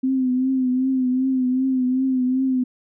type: tone with vibrato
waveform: sine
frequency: 258.2 Hz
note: C4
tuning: 23 cents flat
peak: -17 dBFS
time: 0.03-2.64 s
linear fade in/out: 10 ms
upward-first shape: triangle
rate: 2.6 Hz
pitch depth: 56 cents each way
effects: none